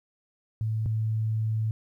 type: tone pair in turn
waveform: sine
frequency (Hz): 110 / 110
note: A2 / A2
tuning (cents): 0 / 0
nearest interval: unison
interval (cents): 0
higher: neither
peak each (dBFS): -25 / -24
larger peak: second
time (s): 0.61-0.86 / 0.86-1.71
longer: second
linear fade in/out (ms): 0
effects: 11-bit